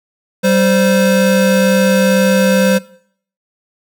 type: tone pair together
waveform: square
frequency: 193.5 / 518.4 Hz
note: G3 / C5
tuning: -22 / -16 cents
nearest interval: octave + perfect fourth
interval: 1706 cents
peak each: -13 dBFS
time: 0.43-2.79 s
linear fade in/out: 20 ms
effects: noise-tail reverb RT60 0.6 s tail -20 dB re dry